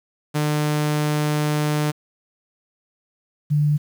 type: tone pair in turn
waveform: sawtooth / sine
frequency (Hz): 150 / 148.28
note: D3 / D3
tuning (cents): +37 / +17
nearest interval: unison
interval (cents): 20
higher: first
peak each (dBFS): -15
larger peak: neither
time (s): 0.34-1.92 / 3.5-3.78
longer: first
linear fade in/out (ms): 20
effects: 8-bit